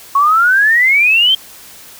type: exponential sweep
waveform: sine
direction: up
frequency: 1091 to 3193 Hz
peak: -7 dBFS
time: 0.15-1.35 s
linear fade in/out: 5 ms
effects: white hiss -37 dBFS RMS until 1.99 s